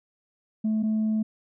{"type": "tone pair in turn", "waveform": "sine", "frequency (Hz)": [217.4, 217.4], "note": ["A3", "A3"], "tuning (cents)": [-21, -21], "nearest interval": "unison", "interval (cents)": 0, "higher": "neither", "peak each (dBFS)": -20, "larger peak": "neither", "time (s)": [[0.64, 0.83], [0.83, 1.23]], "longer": "second", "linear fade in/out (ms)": 10, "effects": ["tanh soft clip ceiling -20 dBFS"]}